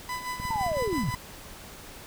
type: tone with tremolo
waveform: 30% pulse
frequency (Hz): 1000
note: B5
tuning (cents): +21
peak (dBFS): -27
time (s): 0.09-1.15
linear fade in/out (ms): 2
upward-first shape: sine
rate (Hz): 5.9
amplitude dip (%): 65
type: click train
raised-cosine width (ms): 5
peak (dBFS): -24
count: 15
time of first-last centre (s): 0.4-1.141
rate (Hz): 18.9
type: linear sweep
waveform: sine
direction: down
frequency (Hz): 936 to 92.8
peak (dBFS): -26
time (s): 0.5-1.11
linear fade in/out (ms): 10
effects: pink hiss -45 dBFS RMS until 2.06 s